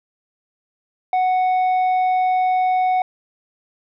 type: tone with tanh clipping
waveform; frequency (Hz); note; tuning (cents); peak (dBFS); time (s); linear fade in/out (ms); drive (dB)
sine; 740; F#5; 0; -16; 1.13-3.02; 2; 5
effects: none